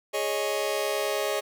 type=chord; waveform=sawtooth; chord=Ab suspended fourth; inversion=none; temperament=just; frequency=415.3 / 553.7 / 623 Hz; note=Ab4 / Db5 / Eb5; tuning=0 / -2 / +2 cents; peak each=-26 dBFS; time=0.13-1.41 s; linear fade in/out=20 ms; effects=none